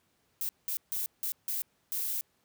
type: noise bursts at uneven times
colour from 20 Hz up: violet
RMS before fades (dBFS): -33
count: 6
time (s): 0.41-0.49 / 0.68-0.77 / 0.92-1.06 / 1.23-1.32 / 1.48-1.62 / 1.92-2.21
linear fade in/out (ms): 0
effects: pink hiss -72 dBFS RMS until 2.44 s + high-pass 80 Hz 12 dB/octave